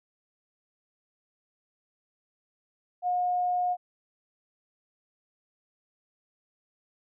sine tone, 719 Hz, F#5, 50 cents flat, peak -24 dBFS, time 3.02-3.77 s, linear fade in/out 50 ms, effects none

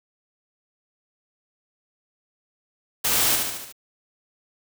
white noise with echo, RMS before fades -22 dBFS, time 3.04-3.36 s, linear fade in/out 10 ms, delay 73 ms, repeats 5, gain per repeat -4 dB, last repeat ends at 3.725 s, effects none

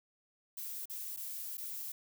violet noise with dropouts, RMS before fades -42 dBFS, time 0.57-1.92 s, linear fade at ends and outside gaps 5 ms, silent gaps 0.856-0.897 / 1.165-1.171 / 1.572-1.579 s, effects none

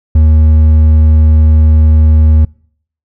triangle tone with hard clipping, 77.78 Hz, D#2, in tune, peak -4 dBFS, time 0.15-2.45 s, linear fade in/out 5 ms, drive 7 dB, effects noise-tail reverb RT60 0.6 s tail -26 dB re dry

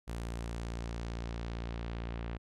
sawtooth tone with low-pass filter sweep, 57.7 Hz, A#1, 17 cents flat, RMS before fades -39 dBFS, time 0.07-2.38 s, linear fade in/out 20 ms, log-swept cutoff 11000 to 2700 Hz, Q 1.1, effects none

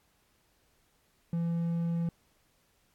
triangle tone, 168.6 Hz, E3, 39 cents sharp, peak -26 dBFS, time 1.33-2.09 s, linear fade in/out 2 ms, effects pink hiss -70 dBFS RMS until 2.94 s + AAC 64 kbps

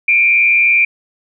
sine tone with frequency modulation, 2374 Hz, D7, 18 cents sharp, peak -8 dBFS, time 0.08-0.85 s, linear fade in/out 5 ms, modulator 125 Hz, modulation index 0.6, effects none

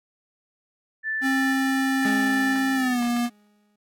sine tone with tremolo, 1760 Hz, A6, in tune, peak -24 dBFS, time 1.03-2.97 s, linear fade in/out 50 ms, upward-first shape square, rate 1 Hz, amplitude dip 35%
square tone with pitch glide, 267.2 to 239.4 Hz, C4 to A#3, +36 to +46 cents, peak -22 dBFS, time 1.21-3.3 s, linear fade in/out 50 ms, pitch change -190 cents, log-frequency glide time 2.75-3.02 s
40% pulse tone with exponential decay, 207.7 Hz, G#3, in tune, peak -24 dBFS, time 2.05-3.76 s, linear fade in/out 5 ms, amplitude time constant 370 ms
effects AAC 64 kbps

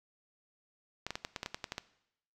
clicks, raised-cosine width 0.2 ms, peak -19 dBFS, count 11, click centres 1.066 / 1.106 / 1.155 / 1.249 / 1.362 / 1.431 / 1.461 / 1.545 / 1.642 / 1.721 / 1.781 s, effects noise-tail reverb RT60 0.8 s tail -18 dB re dry

